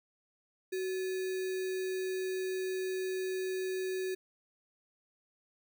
sine tone with sample-and-hold, 373.6 Hz, F#4, 17 cents sharp, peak -32 dBFS, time 0.72-4.15 s, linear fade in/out 10 ms, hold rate 2100 Hz, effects none

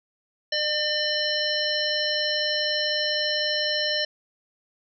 harmonic tone with a mistuned harmonic, 602 Hz, D5, 43 cents sharp, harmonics 1 / 3 / 5 / 7 / 9, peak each -29 / -29 / -29 / -29 / -29 dBFS, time 0.52-4.05 s, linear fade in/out 5 ms, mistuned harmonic 7, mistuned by -33 cents, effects none

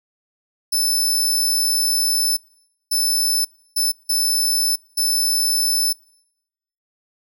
20% pulse tone bursts at uneven times, 5274 Hz, E8, in tune, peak -11 dBFS, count 5, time 0.72-2.37 / 2.91-3.45 / 3.76-3.92 / 4.09-4.76 / 4.97-5.93 s, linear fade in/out 10 ms, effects noise-tail reverb RT60 0.9 s tail -26 dB re dry

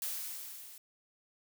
blue noise with level ramp, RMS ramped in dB -36 to -52 dBFS, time 0.02-0.78 s, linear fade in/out 2 ms, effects none

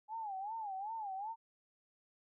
sine tone with vibrato, 830.6 Hz, G#5, in tune, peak -39 dBFS, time 0.08-1.36 s, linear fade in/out 50 ms, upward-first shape sine, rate 2.6 Hz, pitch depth 160 cents each way, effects none

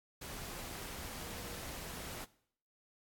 sine tone in noise, 476.7 Hz, A#4, 39 cents sharp, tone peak -54 dBFS, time 1.22-1.62 s, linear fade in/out 10 ms, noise pink, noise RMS -45 dBFS, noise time 0.21-2.25 s, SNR -12 dB, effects noise-tail reverb RT60 0.6 s tail -19 dB re dry + AAC 64 kbps

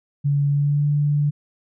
sine tone with pitch glide, 142.7 to 146.29 Hz, D3 to D3, -49 to -6 cents, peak -16 dBFS, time 0.24-1.31 s, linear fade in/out 20 ms, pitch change +43 cents, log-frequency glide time 0.49-0.86 s, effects none

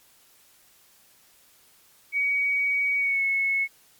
sine tone with pitch glide, 2257 to 2194 Hz, C#7 to C#7, +31 to -18 cents, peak -21 dBFS, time 2.12-3.68 s, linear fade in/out 50 ms, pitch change -49 cents, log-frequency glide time 2.97-3.22 s, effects white hiss -58 dBFS RMS until 3.99 s + MP3 96 kbps

